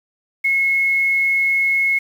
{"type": "tone with quantisation", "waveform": "sine", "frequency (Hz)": 2176, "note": "C#7", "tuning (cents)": -33, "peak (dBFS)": -14, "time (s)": [0.44, 1.99], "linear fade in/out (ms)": 10, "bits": 7, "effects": []}